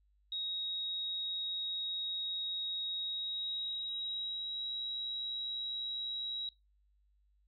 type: tone with pitch glide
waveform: sine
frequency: 3781 to 3856 Hz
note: A#7 to B7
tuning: +24 to -42 cents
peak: -36 dBFS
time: 0.32-6.49 s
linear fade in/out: 2 ms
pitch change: +34 cents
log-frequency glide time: 2.95-4.65 s
effects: noise-tail reverb RT60 0.2 s tail -18 dB re dry + added 50 Hz sine -68 dBFS peak until 7.47 s